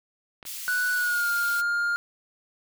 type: clicks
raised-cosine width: 0.3 ms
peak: -27 dBFS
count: 2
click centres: 0.428 / 0.453 s
type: high-pass noise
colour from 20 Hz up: white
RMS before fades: -36 dBFS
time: 0.45-1.62 s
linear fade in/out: 20 ms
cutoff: 2700 Hz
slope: 12 dB/octave
type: tone with pitch glide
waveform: triangle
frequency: 1480 to 1408.3 Hz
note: F#6 to F6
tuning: 0 to +14 cents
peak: -21 dBFS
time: 0.68-1.96 s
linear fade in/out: 0 ms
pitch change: -86 cents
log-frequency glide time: 0.94-1.29 s
effects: none